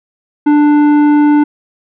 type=tone with tanh clipping; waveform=sine; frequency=295.3 Hz; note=D4; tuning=10 cents sharp; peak=-7 dBFS; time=0.46-1.44 s; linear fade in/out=10 ms; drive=11 dB; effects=none